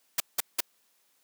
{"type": "noise bursts", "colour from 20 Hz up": "white", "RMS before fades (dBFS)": -25, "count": 3, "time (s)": [0.18, 0.606], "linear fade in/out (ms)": 5, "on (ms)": 22, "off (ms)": 180, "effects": ["white hiss -69 dBFS RMS until 1.23 s", "high-pass 200 Hz 12 dB/octave"]}